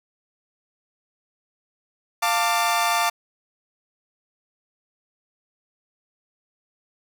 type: chord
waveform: sawtooth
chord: D minor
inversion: first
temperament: equal with one note detuned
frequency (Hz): 698.5 / 896.9 / 1174.7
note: F5 / A5 / D6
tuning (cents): 0 / +33 / 0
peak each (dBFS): -20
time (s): 2.22-3.1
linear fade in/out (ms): 10
effects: none